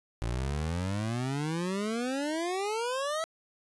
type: exponential sweep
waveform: 25% pulse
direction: up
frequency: 55.8 to 659.3 Hz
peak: -26 dBFS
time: 0.22-3.24 s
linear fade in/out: 0 ms
effects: resampled to 24000 Hz